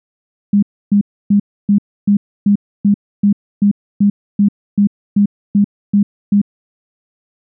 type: tone bursts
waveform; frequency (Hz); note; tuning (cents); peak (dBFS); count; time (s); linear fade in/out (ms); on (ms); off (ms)
sine; 203.1; G#3; -38; -7; 16; 0.53-6.416; 5; 96; 290
effects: none